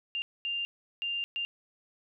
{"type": "tone bursts at uneven times", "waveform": "sine", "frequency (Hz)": 2794, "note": "F7", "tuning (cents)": 0, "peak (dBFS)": -30, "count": 4, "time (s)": [[0.15, 0.22], [0.45, 0.65], [1.02, 1.24], [1.36, 1.45]], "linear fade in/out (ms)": 0, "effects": []}